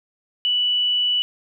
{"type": "tone", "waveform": "sine", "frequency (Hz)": 2960, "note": "F#7", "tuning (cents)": 0, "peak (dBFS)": -17, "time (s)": [0.45, 1.22], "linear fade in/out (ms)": 0, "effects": []}